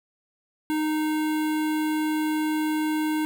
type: tone with notch filter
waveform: square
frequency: 308.8 Hz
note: D#4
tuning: 13 cents flat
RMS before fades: -25 dBFS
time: 0.7-3.25 s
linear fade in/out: 0 ms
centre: 5600 Hz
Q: 1.2
effects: none